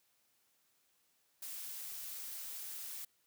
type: noise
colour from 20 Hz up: blue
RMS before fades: -45 dBFS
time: 1.42-3.05 s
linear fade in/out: 5 ms
effects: white hiss -75 dBFS RMS until 3.26 s + high-pass 80 Hz 12 dB/octave